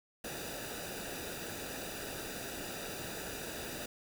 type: noise with comb filter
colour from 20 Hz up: pink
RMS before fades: -42 dBFS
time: 0.24-3.86 s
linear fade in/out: 5 ms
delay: 0.93 ms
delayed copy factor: -0.7
effects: none